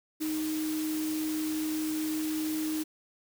sine tone in noise, 311.1 Hz, D#4, in tune, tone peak -29 dBFS, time 0.2-2.84 s, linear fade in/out 20 ms, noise white, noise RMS -40 dBFS, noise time 0.2-2.84 s, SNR +8 dB, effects none

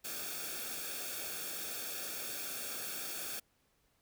white noise with comb filter, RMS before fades -41 dBFS, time 0.04-3.4 s, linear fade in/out 10 ms, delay 1 ms, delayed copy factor -0.7, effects pink hiss -74 dBFS RMS until 4.01 s

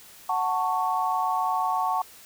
sine chord, F# minor, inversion none, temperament just, 740 / 888 / 1110 Hz, F#5 / A5 / C#6, 0 / +16 / +2 cents, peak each -27 dBFS, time 0.29-2.02 s, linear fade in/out 5 ms, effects white hiss -49 dBFS RMS until 2.25 s

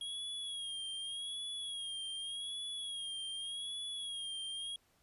square tone with vibrato, 3288 Hz, G#7, 18 cents flat, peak -40 dBFS, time 0.01-4.76 s, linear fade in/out 2 ms, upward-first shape sine, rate 0.85 Hz, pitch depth 63 cents each way, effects pink hiss -72 dBFS RMS until 5.02 s + resampled to 32000 Hz

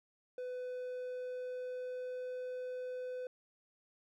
triangle tone with pitch glide, 501 to 503.9 Hz, B4 to B4, +25 to +35 cents, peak -37 dBFS, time 0.38-3.27 s, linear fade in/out 2 ms, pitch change +10 cents, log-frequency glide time 0.54-2.38 s, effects none

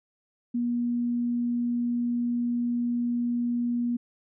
sine tone, 239.9 Hz, A#3, 50 cents sharp, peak -24 dBFS, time 0.54-3.97 s, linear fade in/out 10 ms, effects none

